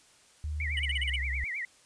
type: tone with pitch glide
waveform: sine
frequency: 75.7 to 66.67 Hz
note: D#2 to C2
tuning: -47 to +33 cents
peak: -31 dBFS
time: 0.44-1.44 s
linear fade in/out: 0 ms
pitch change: -220 cents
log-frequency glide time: 0.66-1.07 s
type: tone with vibrato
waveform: sine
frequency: 2100 Hz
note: C7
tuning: 6 cents sharp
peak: -32 dBFS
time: 0.6-1.65 s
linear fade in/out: 2 ms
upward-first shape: triangle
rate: 9.5 Hz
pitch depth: 220 cents each way
type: tone bursts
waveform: triangle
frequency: 2960 Hz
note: F#7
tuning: in tune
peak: -28 dBFS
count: 7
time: 0.77-1.159 s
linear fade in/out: 2 ms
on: 23 ms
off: 38 ms
effects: white hiss -60 dBFS RMS until 1.85 s + resampled to 22050 Hz